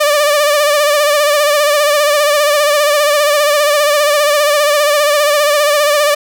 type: tone with vibrato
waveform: sawtooth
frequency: 589 Hz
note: D5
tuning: 5 cents sharp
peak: -5 dBFS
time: 0-6.15 s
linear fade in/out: 10 ms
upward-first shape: sine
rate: 15 Hz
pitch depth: 53 cents each way
effects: none